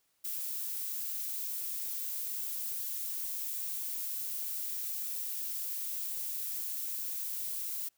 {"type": "noise", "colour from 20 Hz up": "violet", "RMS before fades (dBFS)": -37, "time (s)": [0.24, 7.89], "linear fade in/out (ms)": 10, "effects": ["white hiss -75 dBFS RMS until 7.97 s"]}